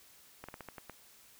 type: slowing click train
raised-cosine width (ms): 0.5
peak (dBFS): -29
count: 7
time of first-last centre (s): 0.44-0.897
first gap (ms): 46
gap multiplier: 1.2
effects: white hiss -60 dBFS RMS until 1.39 s